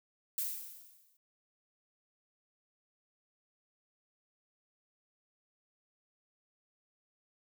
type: noise with exponential decay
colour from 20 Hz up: violet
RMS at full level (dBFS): -33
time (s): 0.38-1.17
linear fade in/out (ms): 2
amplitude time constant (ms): 170
effects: none